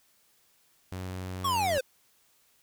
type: tone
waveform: sawtooth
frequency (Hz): 92.5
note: F#2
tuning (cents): 0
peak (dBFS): -31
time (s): 0.92-1.78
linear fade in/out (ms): 0
type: linear sweep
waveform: square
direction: down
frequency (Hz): 1141 to 493.9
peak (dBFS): -26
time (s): 1.44-1.81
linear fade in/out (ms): 10
effects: white hiss -66 dBFS RMS until 2.62 s